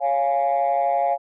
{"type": "chord", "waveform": "sine", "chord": "Db major", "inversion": "none", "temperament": "equal", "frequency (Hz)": [554.4, 698.5, 830.6], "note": ["Db5", "F5", "Ab5"], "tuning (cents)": [0, 0, 0], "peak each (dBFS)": [-23, -19, -22], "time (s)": [0, 1.18], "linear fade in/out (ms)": 50, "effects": ["tanh soft clip ceiling -13 dBFS"]}